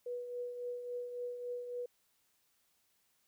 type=tone with tremolo; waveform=sine; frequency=488.6 Hz; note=B4; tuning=19 cents flat; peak=-36 dBFS; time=0.06-1.86 s; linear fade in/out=5 ms; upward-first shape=triangle; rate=3.6 Hz; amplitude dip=55%; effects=white hiss -75 dBFS RMS until 3.27 s